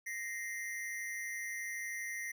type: ring-modulated tone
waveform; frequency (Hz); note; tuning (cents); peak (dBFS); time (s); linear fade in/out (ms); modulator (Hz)
square; 1975.5; B6; 0; -36; 0.06-2.32; 10; 106
effects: none